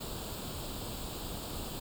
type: noise with comb filter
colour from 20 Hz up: pink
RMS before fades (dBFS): -40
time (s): 0-1.8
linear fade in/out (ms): 10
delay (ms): 0.25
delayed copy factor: +0.7
effects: none